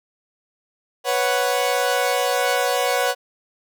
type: chord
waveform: sawtooth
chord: B suspended second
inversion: none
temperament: equal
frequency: 493.9 / 554.4 / 740 Hz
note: B4 / C#5 / F#5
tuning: 0 / 0 / 0 cents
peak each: -19 dBFS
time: 1.04-3.15 s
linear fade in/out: 50 ms
effects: none